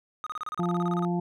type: tone bursts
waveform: triangle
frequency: 1244.5 Hz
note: D#6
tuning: in tune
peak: -29 dBFS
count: 15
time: 0.24-1.049 s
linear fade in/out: 0 ms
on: 25 ms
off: 31 ms
type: harmonic tone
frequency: 174.61 Hz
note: F3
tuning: in tune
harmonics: 1 / 2 / 4 / 5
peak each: -26 / -31 / -36 / -37 dBFS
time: 0.59-1.2 s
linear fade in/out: 5 ms
effects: none